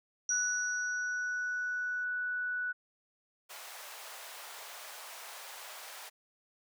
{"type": "tone with exponential decay", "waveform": "sine", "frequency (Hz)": 5800, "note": "F#8", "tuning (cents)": -35, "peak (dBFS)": -28, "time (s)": [0.29, 2.04], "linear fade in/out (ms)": 2, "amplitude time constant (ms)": 380}
{"type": "tone", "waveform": "sine", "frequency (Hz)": 1480, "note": "F#6", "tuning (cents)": 0, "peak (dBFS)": -32, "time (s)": [0.3, 2.73], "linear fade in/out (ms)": 20}
{"type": "high-pass noise", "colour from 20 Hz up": "pink", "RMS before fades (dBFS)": -47, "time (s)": [3.49, 6.1], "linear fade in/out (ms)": 20, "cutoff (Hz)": 630, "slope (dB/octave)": 24}
{"effects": []}